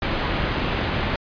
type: low-pass noise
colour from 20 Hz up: pink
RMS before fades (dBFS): -24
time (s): 0.02-1.16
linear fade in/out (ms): 2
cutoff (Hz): 3600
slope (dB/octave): 24
effects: resampled to 11025 Hz